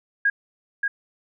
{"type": "tone with echo", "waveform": "sine", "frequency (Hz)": 1635, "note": "G#6", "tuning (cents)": -28, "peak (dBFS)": -16, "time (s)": [0.25, 0.3], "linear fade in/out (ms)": 5, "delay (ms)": 580, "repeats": 1, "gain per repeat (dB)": -4, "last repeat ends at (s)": 0.88, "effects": []}